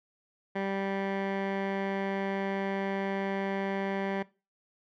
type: tone with low-pass filter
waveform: 15% pulse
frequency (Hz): 195.4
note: G3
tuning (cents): -5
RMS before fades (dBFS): -32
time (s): 0.55-4.23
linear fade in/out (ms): 10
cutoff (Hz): 2000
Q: 1.4
effects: noise-tail reverb RT60 0.3 s tail -20 dB re dry